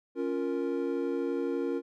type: chord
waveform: triangle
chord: Bb minor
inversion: first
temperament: equal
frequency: 277.2 / 349.2 / 466.2 Hz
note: Db4 / F4 / Bb4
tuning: 0 / 0 / 0 cents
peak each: -31 dBFS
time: 0.15-1.82 s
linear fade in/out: 50 ms
effects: none